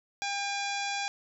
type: harmonic tone with a mistuned harmonic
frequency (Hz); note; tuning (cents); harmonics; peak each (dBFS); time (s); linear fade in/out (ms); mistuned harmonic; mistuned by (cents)
802; G5; +39; 1 / 2 / 3 / 4 / 5 / 6 / 7 / 8 / 9; -34 / -39 / -36 / -41 / -44 / -42 / -42 / -46 / -45; 0.22-1.08; 0; 4; +88
effects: none